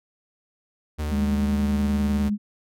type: tone with vibrato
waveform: 45% pulse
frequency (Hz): 75.6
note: D#2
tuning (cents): -49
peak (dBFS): -25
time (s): 0.98-2.3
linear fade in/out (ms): 20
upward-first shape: sine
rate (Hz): 10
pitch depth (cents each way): 23
type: tone with tremolo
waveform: sine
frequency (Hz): 207.3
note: G#3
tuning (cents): -3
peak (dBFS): -20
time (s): 1.1-2.38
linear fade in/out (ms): 50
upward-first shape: sine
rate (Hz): 9.9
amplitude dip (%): 25
effects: none